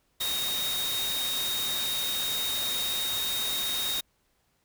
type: tone in noise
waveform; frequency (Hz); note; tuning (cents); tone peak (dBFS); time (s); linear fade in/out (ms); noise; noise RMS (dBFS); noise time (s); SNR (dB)
sine; 3729; A#7; 0; -29; 0.2-4.01; 10; white; -33; 0.2-4.01; +1
effects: pink hiss -71 dBFS RMS until 4.64 s